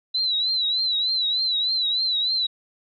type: tone with vibrato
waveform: sine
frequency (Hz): 3979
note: B7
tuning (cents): +12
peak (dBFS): -20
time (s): 0.14-2.47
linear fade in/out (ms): 10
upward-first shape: triangle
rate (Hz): 3.3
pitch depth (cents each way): 99
effects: none